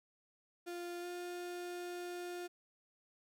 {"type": "tone with pitch glide", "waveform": "35% pulse", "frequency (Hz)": [349.2, 353.5], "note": ["F4", "F4"], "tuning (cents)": [0, 21], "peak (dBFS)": -40, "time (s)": [0.66, 2.48], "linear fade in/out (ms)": 20, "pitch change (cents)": 21, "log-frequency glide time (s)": [1.01, 1.06], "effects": []}